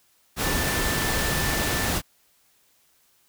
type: tone in noise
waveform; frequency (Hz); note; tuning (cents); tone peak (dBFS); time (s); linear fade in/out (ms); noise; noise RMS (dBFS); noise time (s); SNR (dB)
sine; 1768; A6; +8; -31; 0.4-1.92; 50; pink; -25; 0.36-2.02; -9
effects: white hiss -63 dBFS RMS until 3.28 s